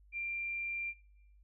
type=tone; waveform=sine; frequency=2375 Hz; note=D7; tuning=19 cents sharp; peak=-35 dBFS; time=0.12-0.94 s; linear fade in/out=50 ms; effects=noise-tail reverb RT60 0.8 s tail -22 dB re dry + added 50 Hz sine -59 dBFS peak until 1.43 s